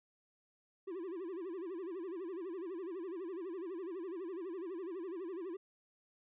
triangle tone with vibrato, 357.6 Hz, F4, 41 cents sharp, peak -38 dBFS, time 0.87-5.57 s, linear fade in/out 10 ms, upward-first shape sine, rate 12 Hz, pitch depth 170 cents each way, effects resampled to 8000 Hz

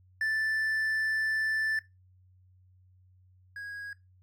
triangle tone pair in turn, 1761 / 1648.3 Hz, A6 / G#6, +1 / -14 cents, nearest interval minor second, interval 115 cents, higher first, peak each -25 / -36 dBFS, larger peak first, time 0.21-1.79 / 3.56-3.93 s, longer first, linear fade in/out 2 ms, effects noise-tail reverb RT60 0.2 s tail -18 dB re dry + added 92 Hz sine -58 dBFS peak until 4.22 s

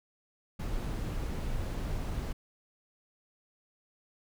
brown noise, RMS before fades -34 dBFS, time 0.59-2.33 s, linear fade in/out 10 ms, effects none

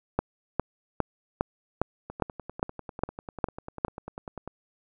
two click trains, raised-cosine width 1 ms, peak -23 / -9 dBFS, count 25 / 10, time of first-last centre 2.1-4.476 / 0.19-3.849 s, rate 10.1 / 2.46 Hz, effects none

